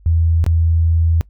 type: tone with dropouts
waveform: sine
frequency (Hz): 82.41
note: E2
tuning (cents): 0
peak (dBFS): -11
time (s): 0.06-1.21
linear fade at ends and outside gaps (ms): 0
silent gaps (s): 0.441-0.464
effects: noise-tail reverb RT60 0.1 s tail -23 dB re dry + added 50 Hz sine -43 dBFS peak until 1.29 s